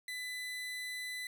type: tone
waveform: 30% pulse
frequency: 2000 Hz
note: B6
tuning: 21 cents sharp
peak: -36 dBFS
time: 0.08-1.27 s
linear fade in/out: 2 ms
effects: none